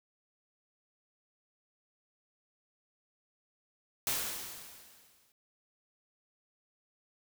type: noise with exponential decay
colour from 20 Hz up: white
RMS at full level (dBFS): -31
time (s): 4.07-5.32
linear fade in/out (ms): 1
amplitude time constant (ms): 270
effects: none